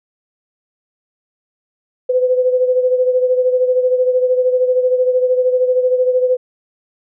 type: beating tone pair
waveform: sine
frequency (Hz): 504 / 517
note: B4 / C5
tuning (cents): +35 / -21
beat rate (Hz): 13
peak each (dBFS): -12 / -19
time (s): 2.09-6.37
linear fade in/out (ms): 10
effects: none